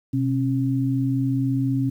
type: tone pair together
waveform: sine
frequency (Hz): 126.9 / 271.1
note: B2 / C#4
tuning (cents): +47 / -38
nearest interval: octave + minor second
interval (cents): 1315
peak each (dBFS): -22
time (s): 0.13-1.9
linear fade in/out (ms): 10
effects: 9-bit